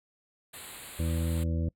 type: band-stop noise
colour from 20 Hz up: white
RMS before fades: -42 dBFS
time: 0.53-1.44 s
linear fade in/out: 10 ms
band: 4400 to 7300 Hz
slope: 96 dB/octave
type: harmonic tone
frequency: 82.41 Hz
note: E2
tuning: in tune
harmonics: 1 / 2 / 3 / 4 / 6 / 7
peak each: -28 / -34 / -38 / -40 / -44 / -45 dBFS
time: 0.99-1.69 s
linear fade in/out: 5 ms
effects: noise-tail reverb RT60 0.1 s tail -23 dB re dry + low-pass 12000 Hz 12 dB/octave